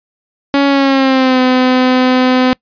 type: tone with pitch glide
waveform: sawtooth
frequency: 279.7 to 255 Hz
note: C#4 to C4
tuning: +16 to -44 cents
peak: -4 dBFS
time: 0.54-2.53 s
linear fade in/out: 0 ms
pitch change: -160 cents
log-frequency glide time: 0.67-1.4 s
effects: noise-tail reverb RT60 0.1 s tail -26 dB re dry + resampled to 11025 Hz